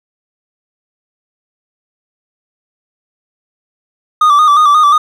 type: tone with vibrato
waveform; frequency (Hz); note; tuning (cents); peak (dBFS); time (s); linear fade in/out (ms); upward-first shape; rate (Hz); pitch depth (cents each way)
triangle; 1196; D6; +31; -3; 4.21-4.98; 5; square; 5.6; 52
effects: none